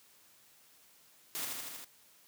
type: noise with echo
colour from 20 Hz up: white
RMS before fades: -38 dBFS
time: 1.35-1.45 s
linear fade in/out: 0 ms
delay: 79 ms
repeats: 5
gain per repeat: -2 dB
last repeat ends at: 1.845 s
effects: white hiss -63 dBFS RMS until 2.27 s + high-pass 80 Hz 12 dB/octave